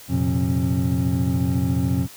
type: tone cluster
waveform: triangle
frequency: 87.5 / 115.9 / 130 / 177.5 / 270.2 Hz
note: F2 / A#2 / C3 / F3 / C#4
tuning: +4 / -10 / -11 / +28 / -44 cents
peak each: -23 dBFS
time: 0.08-2.08 s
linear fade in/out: 50 ms
effects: white hiss -43 dBFS RMS until 2.16 s